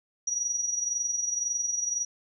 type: tone with amplitude modulation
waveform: sine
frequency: 5790 Hz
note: F#8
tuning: 38 cents flat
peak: -24 dBFS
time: 0.27-2.05 s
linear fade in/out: 5 ms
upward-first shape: sine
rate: 21.9 Hz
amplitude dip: 60%
effects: none